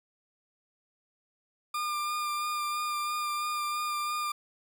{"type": "tone with vibrato", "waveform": "40% pulse", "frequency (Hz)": 1202, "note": "D6", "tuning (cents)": 40, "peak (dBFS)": -29, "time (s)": [1.74, 4.32], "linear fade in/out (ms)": 5, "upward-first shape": "sine", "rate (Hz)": 3, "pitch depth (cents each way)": 17, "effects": []}